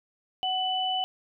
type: tone pair together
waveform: sine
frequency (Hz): 747 / 2988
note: F#5 / F#7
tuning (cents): +16 / +16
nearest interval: 2 octaves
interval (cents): 2400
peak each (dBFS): -28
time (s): 0.43-1.04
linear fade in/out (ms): 0
effects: none